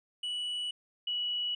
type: tone pair in turn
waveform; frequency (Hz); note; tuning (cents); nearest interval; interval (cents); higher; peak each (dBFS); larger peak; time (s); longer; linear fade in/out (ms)
triangle / sine; 2948 / 2936; F#7 / F#7; -7 / -14; unison; 7; first; -31 / -30; second; 0.23-0.71 / 1.07-1.55; neither; 5
effects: resampled to 24000 Hz